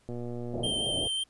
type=click train; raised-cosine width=2 ms; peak=-25 dBFS; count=70; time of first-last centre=0.09-0.665 s; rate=120 Hz
type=low-pass noise; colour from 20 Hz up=white; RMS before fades=-36 dBFS; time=0.53-1.08 s; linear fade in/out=10 ms; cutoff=680 Hz; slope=48 dB/octave
type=tone with vibrato; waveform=square; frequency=3136 Hz; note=G7; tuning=in tune; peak=-29 dBFS; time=0.63-1.24 s; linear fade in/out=10 ms; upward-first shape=triangle; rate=5.4 Hz; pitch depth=18 cents each way
effects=pink hiss -66 dBFS RMS until 1.29 s + resampled to 24000 Hz